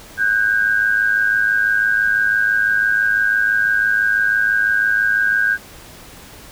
sine tone pair together, 1500 / 1606 Hz, F#6 / G6, +23 / +41 cents, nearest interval minor second, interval 118 cents, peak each -18 / -15 dBFS, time 0.17-5.58 s, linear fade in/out 50 ms, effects pink hiss -40 dBFS RMS until 6.51 s

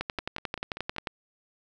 two click trains, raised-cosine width 0.3 ms, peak -14 / -21 dBFS, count 13 / 5, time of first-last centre 0.01-1.072 / 0.19-0.964 s, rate 11.3 / 5.17 Hz, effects none

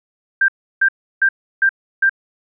sine tone bursts, 1581 Hz, G6, 14 cents sharp, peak -10 dBFS, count 5, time 0.41-2.095 s, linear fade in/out 5 ms, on 73 ms, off 330 ms, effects none

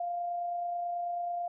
sine tone with amplitude modulation, 698.5 Hz, F5, in tune, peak -30 dBFS, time 0-1.48 s, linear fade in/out 5 ms, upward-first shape sine, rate 29.2 Hz, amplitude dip 25%, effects none

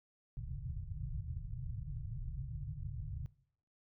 white low-pass noise, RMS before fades -42 dBFS, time 0.37-3.26 s, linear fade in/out 0 ms, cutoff 150 Hz, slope 96 dB/octave, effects noise-tail reverb RT60 0.6 s tail -20 dB re dry

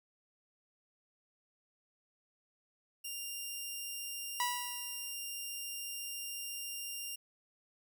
10% pulse tone, 2794 Hz, F7, in tune, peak -31 dBFS, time 3.04-7.16 s, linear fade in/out 10 ms
sawtooth tone with exponential decay, 977 Hz, B5, 19 cents flat, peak -26 dBFS, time 4.4-5.14 s, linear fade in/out 1 ms, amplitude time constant 160 ms
effects none

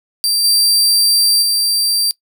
sawtooth tone with level steps, 4699 Hz, D8, in tune, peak -10 / -7 / -10 dBFS, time 0.24-2.11 s, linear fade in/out 0 ms, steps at 0.44 / 1.42 s, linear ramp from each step 5 ms, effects noise-tail reverb RT60 0.1 s tail -21 dB re dry

